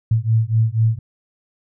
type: beating tone pair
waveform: sine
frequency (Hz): 110.1 / 114.2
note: A2 / A#2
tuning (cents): +2 / -35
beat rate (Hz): 4.1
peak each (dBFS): -17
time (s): 0.11-0.99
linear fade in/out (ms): 5
effects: none